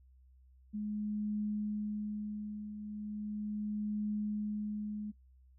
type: tone with tremolo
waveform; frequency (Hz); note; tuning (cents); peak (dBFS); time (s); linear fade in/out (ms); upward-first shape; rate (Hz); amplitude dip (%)
sine; 210; G#3; +19; -32; 0.73-5.12; 20; triangle; 0.37; 65
effects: noise-tail reverb RT60 0.1 s tail -21 dB re dry + added 64 Hz sine -59 dBFS peak until 5.58 s